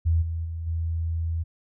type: tone with level steps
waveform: sine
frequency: 82.41 Hz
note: E2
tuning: in tune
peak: -18 / -26 / -29 / -24 dBFS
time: 0.05-1.44 s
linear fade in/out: 20 ms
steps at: 0.21 / 0.44 / 0.66 s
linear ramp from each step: 20 ms
effects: none